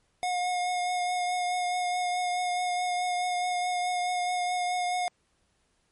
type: tone with vibrato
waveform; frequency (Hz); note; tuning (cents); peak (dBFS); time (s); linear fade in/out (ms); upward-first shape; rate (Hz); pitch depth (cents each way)
square; 720; F#5; -47; -27; 0.23-5.08; 0; triangle; 4.7; 19
effects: pink hiss -71 dBFS RMS until 5.91 s + MP3 48 kbps